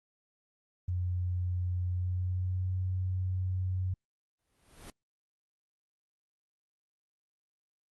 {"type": "tone with pitch glide", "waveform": "sine", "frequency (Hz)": [90, 92.48], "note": ["F#2", "F#2"], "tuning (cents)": [-47, 0], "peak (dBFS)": -29, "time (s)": [0.88, 3.94], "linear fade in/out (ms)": 5, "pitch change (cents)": 47, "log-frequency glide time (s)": [1.89, 2.72]}
{"type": "noise with exponential growth", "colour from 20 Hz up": "pink", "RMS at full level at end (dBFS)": -45, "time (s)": [4.39, 4.9], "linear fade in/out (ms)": 0, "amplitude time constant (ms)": 110}
{"effects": ["Opus 32 kbps"]}